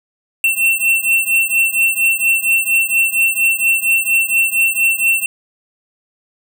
square beating tone pair, 2700 / 2704.3 Hz, E7 / E7, +41 / +44 cents, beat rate 4.3 Hz, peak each -15 / -17 dBFS, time 0.44-5.26 s, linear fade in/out 2 ms, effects none

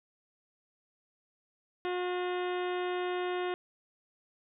harmonic tone with a mistuned harmonic, 360 Hz, F#4, 47 cents flat, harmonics 1 / 2 / 3 / 4 / 5 / 6 / 7 / 8 / 9 / 10, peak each -32 / -38 / -42 / -44 / -46 / -48 / -49 / -50 / -51 / -52 dBFS, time 1.85-3.54 s, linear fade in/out 0 ms, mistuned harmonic 6, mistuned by -79 cents, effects none

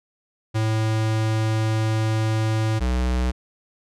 square tone pair in turn, 110 / 62.33 Hz, A2 / B1, 0 / +17 cents, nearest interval minor seventh, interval 983 cents, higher first, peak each -20 dBFS, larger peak neither, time 0.54-2.8 / 2.8-3.32 s, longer first, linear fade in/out 20 ms, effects low-pass 8000 Hz 12 dB/octave

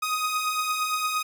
sawtooth beating tone pair, 1244.5 / 1253.2 Hz, D#6 / D#6, 0 / +12 cents, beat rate 8.7 Hz, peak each -28 / -22 dBFS, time 0.02-1.23 s, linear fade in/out 10 ms, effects none

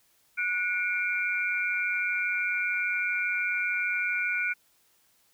sine tone cluster, 1464 / 2172 / 2359 Hz, F#6 / C#7 / D7, -19 / -36 / +7 cents, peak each -29 / -34 / -29 dBFS, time 0.37-4.54 s, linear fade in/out 20 ms, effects white hiss -66 dBFS RMS until 5.33 s

